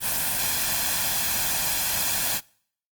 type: noise with comb filter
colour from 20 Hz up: white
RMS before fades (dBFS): -25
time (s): 0-2.41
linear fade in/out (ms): 50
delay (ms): 1.2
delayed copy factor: +0.55
effects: noise-tail reverb RT60 0.6 s tail -25 dB re dry + Opus 32 kbps